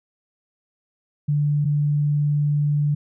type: tone pair in turn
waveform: sine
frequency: 146.83 / 146.83 Hz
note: D3 / D3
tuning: 0 / 0 cents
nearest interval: unison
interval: 0 cents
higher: neither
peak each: -17 dBFS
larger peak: neither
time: 1.28-1.65 / 1.65-2.95 s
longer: second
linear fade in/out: 10 ms
effects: none